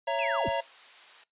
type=chord; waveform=square; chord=A# diminished; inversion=first; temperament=equal with one note detuned; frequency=554.4 / 667.7 / 932.3 Hz; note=C#5 / E5 / A#5; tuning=0 / +22 / 0 cents; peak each=-32 dBFS; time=0.07-0.61 s; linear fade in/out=10 ms
type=linear sweep; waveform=sine; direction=down; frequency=2794 to 42.03 Hz; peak=-31 dBFS; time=0.19-0.49 s; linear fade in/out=0 ms
type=high-pass noise; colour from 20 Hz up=white; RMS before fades=-50 dBFS; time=0.46-1.24 s; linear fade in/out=5 ms; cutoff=680 Hz; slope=12 dB/octave
effects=noise-tail reverb RT60 0.2 s tail -21 dB re dry + resampled to 8000 Hz